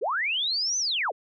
sine linear two-way sweep, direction up then down, 336.6 to 6190 to 336.6 Hz, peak -24 dBFS, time 0.01-1.12 s, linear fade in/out 20 ms, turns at 0.78 s, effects none

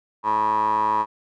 15% pulse tone with band-pass filter, 107.8 Hz, A2, 35 cents flat, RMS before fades -21 dBFS, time 0.23-1.06 s, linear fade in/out 50 ms, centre 970 Hz, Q 9.6, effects none

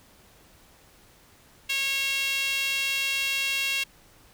sawtooth tone with high-pass filter, 547 Hz, C#5, 23 cents flat, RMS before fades -27 dBFS, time 1.69-3.84 s, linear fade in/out 10 ms, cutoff 2700 Hz, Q 3.9, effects pink hiss -56 dBFS RMS until 4.33 s

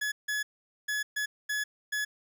40% pulse tone bursts at uneven times, 1700 Hz, G#6, 40 cents sharp, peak -28 dBFS, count 6, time 0.01-0.12 / 0.28-0.43 / 0.88-1.03 / 1.16-1.26 / 1.49-1.64 / 1.92-2.05 s, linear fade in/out 10 ms, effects none

